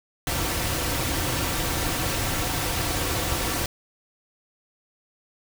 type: noise with comb filter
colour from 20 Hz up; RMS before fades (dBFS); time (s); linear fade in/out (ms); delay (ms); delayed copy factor
pink; -26; 0.27-3.66; 2; 4.8; -0.5
effects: none